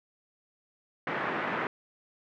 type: band-pass noise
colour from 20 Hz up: white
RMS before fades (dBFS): -32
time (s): 1.07-1.67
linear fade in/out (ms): 2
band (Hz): 150 to 1900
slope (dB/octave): 24
effects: none